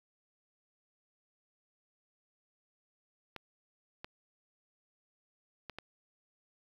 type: clicks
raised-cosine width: 0.3 ms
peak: -26 dBFS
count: 4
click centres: 3.363 / 4.045 / 5.697 / 5.786 s
effects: 9-bit